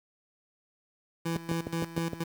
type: tone with tremolo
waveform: 25% pulse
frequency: 166.4 Hz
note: E3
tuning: 17 cents sharp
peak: -25 dBFS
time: 1.25-2.24 s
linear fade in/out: 10 ms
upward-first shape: square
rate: 4.2 Hz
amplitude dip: 80%
type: click train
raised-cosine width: 2 ms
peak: -19 dBFS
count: 6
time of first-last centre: 1.36-2.133 s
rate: 6.47 Hz
effects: high-pass 80 Hz 12 dB/octave + 8-bit